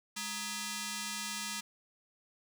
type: ring-modulated tone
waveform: 5% pulse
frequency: 733 Hz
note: F#5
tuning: 16 cents flat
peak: -22 dBFS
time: 0.16-1.61 s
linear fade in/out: 10 ms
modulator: 525 Hz
effects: none